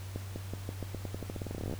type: accelerating click train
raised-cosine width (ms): 2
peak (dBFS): -24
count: 24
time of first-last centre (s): 0.16-1.739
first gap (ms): 200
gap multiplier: 0.88
effects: added 96 Hz sine -39 dBFS peak until 1.79 s + pink hiss -50 dBFS RMS until 1.79 s